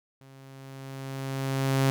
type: tone with level ramp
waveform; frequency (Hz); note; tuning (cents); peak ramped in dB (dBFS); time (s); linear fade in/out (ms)
sawtooth; 134.8; C#3; -48; -46 to -16; 0.21-1.9; 0
effects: none